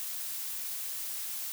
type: noise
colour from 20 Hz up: blue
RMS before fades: -37 dBFS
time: 0-1.52 s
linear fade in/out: 0 ms
effects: none